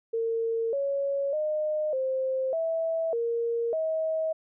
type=tone with pitch steps; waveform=sine; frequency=455.9 / 557 / 612 / 525 / 654 / 466.1 / 638 Hz; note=A#4 / C#5 / D#5 / C5 / E5 / A#4 / D#5; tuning=-39 / +8 / -29 / +6 / -14 / 0 / +43 cents; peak=-25 dBFS; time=0.13-4.33 s; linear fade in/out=10 ms; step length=600 ms; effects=none